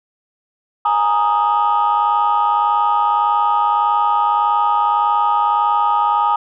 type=chord; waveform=sine; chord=Ab suspended second; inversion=none; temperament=equal; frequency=830.6 / 932.3 / 1244.5 Hz; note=Ab5 / Bb5 / Eb6; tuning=0 / 0 / 0 cents; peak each=-16 dBFS; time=0.85-6.36 s; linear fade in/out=5 ms; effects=tanh soft clip ceiling -7 dBFS